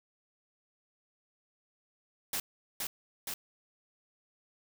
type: noise with echo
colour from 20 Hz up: white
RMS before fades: -34 dBFS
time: 2.33-2.4 s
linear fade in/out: 2 ms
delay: 470 ms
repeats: 2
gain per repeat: -2 dB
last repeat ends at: 3.34 s
effects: none